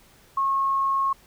sine tone, 1088 Hz, C#6, 33 cents flat, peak -20 dBFS, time 0.37-1.13 s, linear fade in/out 5 ms, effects pink hiss -55 dBFS RMS until 1.26 s

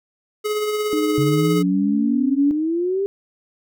square tone with tremolo, 422.8 Hz, G#4, 31 cents sharp, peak -19 dBFS, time 0.44-1.63 s, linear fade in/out 20 ms, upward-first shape triangle, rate 17 Hz, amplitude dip 40%
sine tone with pitch glide, 306.2 to 284 Hz, D#4 to C#4, -28 to +42 cents, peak -19 dBFS, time 0.93-2.51 s, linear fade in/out 0 ms, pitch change -130 cents, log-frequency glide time 1.55-1.64 s
sine exponential sweep, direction up, 138.1 to 402.9 Hz, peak -18 dBFS, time 1.18-3.06 s, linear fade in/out 0 ms
effects none

